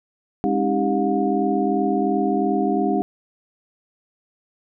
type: tone cluster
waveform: sine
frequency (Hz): 204.5 / 272.7 / 315.6 / 395.4 / 718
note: G#3 / C#4 / D#4 / G4 / F5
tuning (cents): -26 / -28 / +25 / +15 / +48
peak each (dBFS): -24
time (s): 0.44-3.02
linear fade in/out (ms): 0
effects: none